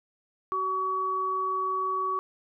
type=tone pair together; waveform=sine; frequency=377.9 / 1131.5 Hz; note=F#4 / C#6; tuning=+37 / +35 cents; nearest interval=octave + perfect fifth; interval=1898 cents; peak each=-35 / -26 dBFS; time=0.52-2.19 s; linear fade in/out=0 ms; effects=none